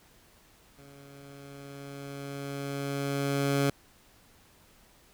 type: tone with level ramp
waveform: 15% pulse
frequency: 140 Hz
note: C#3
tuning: 18 cents sharp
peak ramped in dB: -45 to -17 dBFS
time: 0.78-3.7 s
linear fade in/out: 2 ms
effects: pink hiss -60 dBFS RMS until 5.13 s